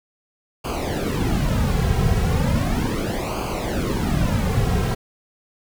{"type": "noise with flanger", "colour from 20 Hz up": "brown", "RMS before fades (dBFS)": -21, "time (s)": [0.64, 4.95], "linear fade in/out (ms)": 10, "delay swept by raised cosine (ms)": [0.53, 3.43], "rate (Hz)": 0.36, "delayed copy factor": -0.8, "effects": []}